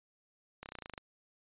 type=slowing click train; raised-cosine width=0.3 ms; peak=-27 dBFS; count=11; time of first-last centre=0.63-0.978 s; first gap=29 ms; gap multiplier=1.04; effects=resampled to 8000 Hz